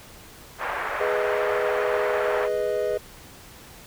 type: band-pass noise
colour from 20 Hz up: white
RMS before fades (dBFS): -29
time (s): 0.58-2.49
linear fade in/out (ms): 50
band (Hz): 490 to 1800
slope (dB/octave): 24
type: chord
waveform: triangle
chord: G# minor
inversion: none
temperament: equal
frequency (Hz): 415.3 / 493.9 / 622.3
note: G#4 / B4 / D#5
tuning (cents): 0 / 0 / 0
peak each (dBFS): -25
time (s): 1-2.98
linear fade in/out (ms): 10
effects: pink hiss -46 dBFS RMS until 3.86 s